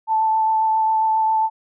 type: tone with vibrato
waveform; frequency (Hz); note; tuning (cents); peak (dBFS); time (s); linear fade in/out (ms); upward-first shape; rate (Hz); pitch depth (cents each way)
sine; 880; A5; 0; -15; 0.07-1.5; 50; triangle; 7.4; 14
effects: none